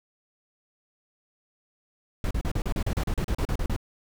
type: noise bursts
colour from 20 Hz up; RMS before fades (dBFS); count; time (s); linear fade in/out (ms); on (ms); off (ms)
brown; -26; 15; 2.24-3.764; 2; 68; 36
effects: none